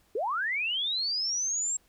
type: linear sweep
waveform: sine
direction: up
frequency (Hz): 378 to 7630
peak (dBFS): -27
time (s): 0.15-1.77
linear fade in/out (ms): 5
effects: pink hiss -66 dBFS RMS until 1.88 s